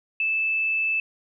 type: tone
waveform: sine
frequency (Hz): 2629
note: E7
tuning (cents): -5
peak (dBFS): -21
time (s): 0.2-1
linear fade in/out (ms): 2
effects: none